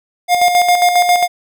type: tone with tremolo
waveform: square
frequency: 710 Hz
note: F5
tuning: 28 cents sharp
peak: -8 dBFS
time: 0.28-1.28 s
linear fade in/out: 50 ms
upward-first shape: square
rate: 7.4 Hz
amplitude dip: 50%
effects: none